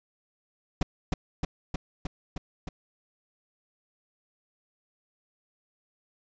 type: noise with echo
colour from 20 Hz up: brown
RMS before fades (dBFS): -21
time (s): 0.81-0.83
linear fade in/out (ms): 5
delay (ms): 310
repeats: 6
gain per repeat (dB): -2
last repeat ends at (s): 2.69
effects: resampled to 16000 Hz